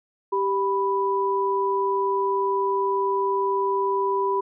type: tone pair together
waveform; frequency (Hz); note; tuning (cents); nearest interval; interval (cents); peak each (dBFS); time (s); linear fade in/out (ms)
sine; 392 / 987.8; G4 / B5; 0 / 0; octave + major third; 1600; -23 / -23; 0.32-4.41; 10
effects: none